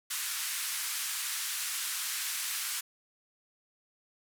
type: band-pass noise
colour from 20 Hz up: white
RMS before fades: -35 dBFS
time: 0.1-2.81 s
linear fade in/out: 10 ms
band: 1200 to 13000 Hz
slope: 24 dB/octave
effects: none